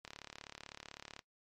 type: click train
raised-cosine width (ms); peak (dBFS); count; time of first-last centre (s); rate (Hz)
0.2; -29; 42; 0.05-1.192; 35.9
effects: noise-tail reverb RT60 0.1 s tail -19 dB re dry + MP3 64 kbps